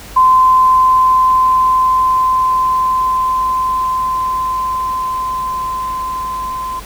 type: tone with level ramp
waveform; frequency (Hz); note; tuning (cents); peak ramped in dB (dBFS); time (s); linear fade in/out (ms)
sine; 1031; C6; -26; -5 to -19; 0.16-6.8; 10
effects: added 50 Hz sine -34 dBFS peak until 6.85 s + pink hiss -34 dBFS RMS until 6.85 s